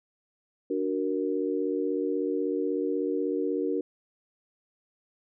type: chord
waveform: sine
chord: D augmented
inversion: none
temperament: equal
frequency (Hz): 293.7 / 370 / 466.2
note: D4 / F#4 / A#4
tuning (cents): 0 / 0 / 0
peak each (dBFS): -30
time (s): 0.7-3.81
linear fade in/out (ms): 5
effects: none